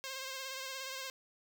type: tone with vibrato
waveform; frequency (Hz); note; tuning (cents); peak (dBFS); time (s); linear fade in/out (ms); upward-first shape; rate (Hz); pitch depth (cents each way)
5% pulse; 530; C5; +22; -29; 0.04-1.1; 0; sine; 17; 34
effects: none